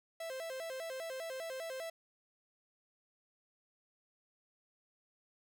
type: tone with vibrato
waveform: 45% pulse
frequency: 587.3 Hz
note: D5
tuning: in tune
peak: -40 dBFS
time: 0.2-1.9 s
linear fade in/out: 5 ms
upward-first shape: square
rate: 5 Hz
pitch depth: 200 cents each way
effects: none